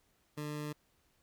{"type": "tone", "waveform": "20% pulse", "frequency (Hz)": 149.4, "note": "D3", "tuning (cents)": 30, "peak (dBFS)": -33, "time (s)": [0.37, 0.73], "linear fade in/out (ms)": 10, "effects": ["pink hiss -73 dBFS RMS until 1.22 s"]}